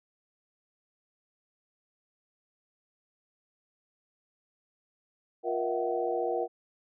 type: tone cluster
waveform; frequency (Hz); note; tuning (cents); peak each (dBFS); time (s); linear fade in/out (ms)
sine; 352.2 / 473.4 / 640 / 680 / 755; F4 / A#4 / D#5 / F5 / F#5; +15 / +27 / +49 / -46 / +35; -34 / -31 / -36 / -37 / -34; 5.43-6.48; 50
effects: none